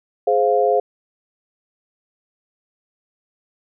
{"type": "chord", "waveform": "sine", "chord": "F minor", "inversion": "first", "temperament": "just", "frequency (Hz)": [419.1, 523.8, 698.5], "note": ["Ab4", "C5", "F5"], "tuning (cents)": [16, 2, 0], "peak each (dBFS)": -18, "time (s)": [0.27, 0.8], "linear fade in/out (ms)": 5, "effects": []}